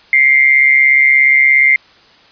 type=tone with amplitude modulation; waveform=sine; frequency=2102 Hz; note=C7; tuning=7 cents sharp; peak=-3 dBFS; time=0.13-1.76 s; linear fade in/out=2 ms; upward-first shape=sine; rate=137 Hz; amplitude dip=65%; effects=white hiss -45 dBFS RMS until 2.31 s + resampled to 11025 Hz